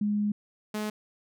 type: tone pair in turn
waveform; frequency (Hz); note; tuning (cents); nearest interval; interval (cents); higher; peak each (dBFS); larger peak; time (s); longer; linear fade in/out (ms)
sine / sawtooth; 207.7 / 212.4; G#3 / G#3; 0 / +39; unison; 39; second; -24 / -26; first; 0.01-0.32 / 0.74-0.9; first; 5
effects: none